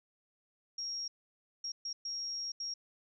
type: tone bursts at uneven times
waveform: sine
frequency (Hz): 5588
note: F8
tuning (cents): 0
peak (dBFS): -36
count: 5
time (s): 0.78-1.08 / 1.64-1.72 / 1.85-1.93 / 2.05-2.52 / 2.6-2.74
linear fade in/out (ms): 5
effects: none